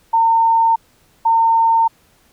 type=tone pair in turn; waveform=sine; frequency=910 / 910 Hz; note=A#5 / A#5; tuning=-42 / -42 cents; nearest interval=unison; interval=0 cents; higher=neither; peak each=-10 dBFS; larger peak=neither; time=0.13-0.76 / 1.25-1.88 s; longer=neither; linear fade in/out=10 ms; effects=pink hiss -55 dBFS RMS until 2.32 s